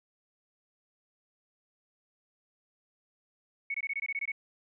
sine tone bursts, 2217 Hz, C#7, in tune, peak -30 dBFS, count 10, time 3.7-4.319 s, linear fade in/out 5 ms, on 43 ms, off 21 ms, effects none

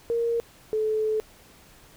sine tone pair in turn, 466.2 / 433.5 Hz, A#4 / A4, 0 / -26 cents, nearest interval minor second, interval 126 cents, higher first, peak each -22 dBFS, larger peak neither, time 0.1-0.4 / 0.73-1.2 s, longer second, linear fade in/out 0 ms, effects pink hiss -53 dBFS RMS until 1.96 s

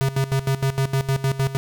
square tone with tremolo, 135.1 Hz, C#3, 44 cents flat, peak -18 dBFS, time 0.01-1.57 s, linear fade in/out 0 ms, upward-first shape square, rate 6.5 Hz, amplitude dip 80%, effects none

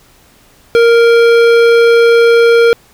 sine tone with hard clipping, 466.2 Hz, A#4, in tune, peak -6 dBFS, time 0.75-2.73 s, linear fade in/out 0 ms, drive 14 dB, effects pink hiss -46 dBFS RMS until 2.93 s

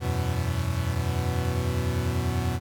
40% pulse chord, E suspended second, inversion none, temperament equal, 82.41 / 92.5 / 123.47 Hz, E2 / F#2 / B2, 0 / 0 / 0 cents, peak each -28 dBFS, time 0-2.6 s, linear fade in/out 50 ms, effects none

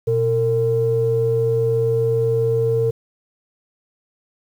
sine tone pair together, 120.4 / 454.6 Hz, B2 / A#4, -44 / -43 cents, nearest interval octave + major seventh, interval 2301 cents, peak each -20 / -16 dBFS, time 0.07-2.91 s, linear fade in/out 10 ms, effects tanh soft clip ceiling -8 dBFS + 8-bit

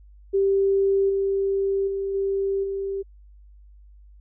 sine tone with level steps, 392 Hz, G4, in tune, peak -17 / -20 / -24 / -21 / -25 dBFS, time 0.33-3.03 s, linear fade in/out 20 ms, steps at 1.09 / 1.87 / 2.14 / 2.63 s, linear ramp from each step 10 ms, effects added 50 Hz sine -46 dBFS peak until 4.2 s

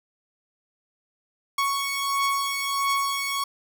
sawtooth beating tone pair, 1108.7 / 1110.2 Hz, C#6 / C#6, 0 / +2 cents, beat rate 1.5 Hz, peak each -25 / -21 dBFS, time 1.58-3.44 s, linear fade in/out 5 ms, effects none

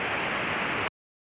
white low-pass noise, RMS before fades -29 dBFS, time 0-0.88 s, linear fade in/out 0 ms, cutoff 2800 Hz, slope 48 dB/octave, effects high-pass 100 Hz 12 dB/octave + resampled to 8000 Hz

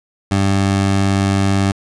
20% pulse tone, 98 Hz, G2, in tune, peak -8 dBFS, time 0.31-1.72 s, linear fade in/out 5 ms, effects resampled to 22050 Hz

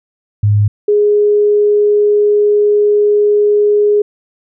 sine tone pair in turn, 103.83 / 415.3 Hz, G#2 / G#4, 0 / 0 cents, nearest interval 2 octaves, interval 2400 cents, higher second, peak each -7 dBFS, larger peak neither, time 0.43-0.68 / 0.88-4.02 s, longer second, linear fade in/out 5 ms, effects none

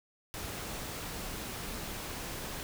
pink noise, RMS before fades -40 dBFS, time 0.34-2.63 s, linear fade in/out 0 ms, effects none

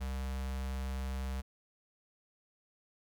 square tone with notch filter, 66 Hz, C2, 16 cents sharp, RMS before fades -37 dBFS, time 0-1.42 s, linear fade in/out 20 ms, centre 350 Hz, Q 1.7, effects none

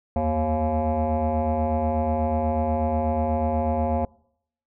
sine tone with frequency modulation, 389.1 Hz, G4, 13 cents flat, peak -19 dBFS, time 0.16-4.05 s, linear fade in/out 2 ms, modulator 154 Hz, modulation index 2.7, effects noise-tail reverb RT60 0.7 s tail -26 dB re dry + tanh soft clip ceiling -17 dBFS

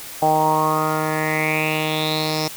10% pulse tone with low-pass filter sweep, 155.56 Hz, D#3, in tune, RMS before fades -20 dBFS, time 0.22-2.48 s, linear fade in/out 5 ms, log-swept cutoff 750 to 5400 Hz, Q 6.3, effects white hiss -35 dBFS RMS until 2.56 s

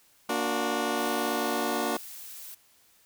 15% pulse chord, Bb augmented, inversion none, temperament just, 233.1 / 291.4 / 364.2 Hz, Bb3 / D4 / F#4, 0 / -13 / -27 cents, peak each -25 dBFS, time 0.29-1.97 s, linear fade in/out 5 ms
blue noise, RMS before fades -43 dBFS, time 0.97-2.55 s, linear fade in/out 10 ms
effects white hiss -62 dBFS RMS until 3.05 s

